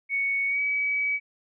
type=tone with pitch glide; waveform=sine; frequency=2223 to 2278 Hz; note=C#7 to C#7; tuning=+4 to +47 cents; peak=-23 dBFS; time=0.09-1.2 s; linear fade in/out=50 ms; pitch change=+43 cents; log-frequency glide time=0.47-0.61 s; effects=none